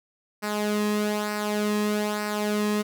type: tone with flanger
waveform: sawtooth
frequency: 209.5 Hz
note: G#3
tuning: 15 cents sharp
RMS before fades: -26 dBFS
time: 0.42-2.83 s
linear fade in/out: 20 ms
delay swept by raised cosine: 0.29 to 1.39 ms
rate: 1.1 Hz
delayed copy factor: -0.6
effects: none